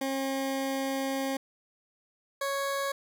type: tone pair in turn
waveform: 20% pulse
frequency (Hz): 269.6 / 554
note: C#4 / C#5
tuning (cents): -48 / -1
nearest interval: octave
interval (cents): 1247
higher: second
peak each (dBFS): -24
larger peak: neither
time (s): 0.01-1.37 / 2.41-2.92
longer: first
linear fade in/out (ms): 5
effects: none